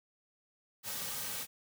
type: noise with comb filter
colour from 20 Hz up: white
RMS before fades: -39 dBFS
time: 0.83-1.47 s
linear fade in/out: 50 ms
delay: 2.9 ms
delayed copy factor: -0.6
effects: none